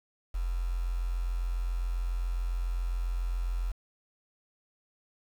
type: tone with quantisation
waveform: sine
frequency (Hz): 43.65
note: F1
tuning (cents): 0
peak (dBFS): -28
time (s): 0.34-3.72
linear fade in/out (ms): 10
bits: 8
effects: none